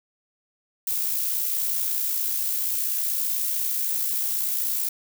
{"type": "noise with amplitude modulation", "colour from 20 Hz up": "violet", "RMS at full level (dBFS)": -24, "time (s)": [0.87, 4.89], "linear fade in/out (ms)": 5, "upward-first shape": "sine", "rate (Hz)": 60.6, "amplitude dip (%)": 35, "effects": []}